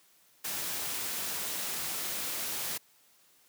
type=noise; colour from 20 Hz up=white; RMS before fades=-35 dBFS; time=0.44-2.78 s; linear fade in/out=10 ms; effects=white hiss -64 dBFS RMS until 3.48 s + high-pass 100 Hz 12 dB/octave